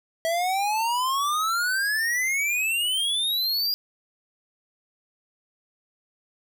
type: exponential sweep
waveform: square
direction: up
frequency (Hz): 648 to 4872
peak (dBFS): -23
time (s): 0.25-3.74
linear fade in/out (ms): 0
effects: none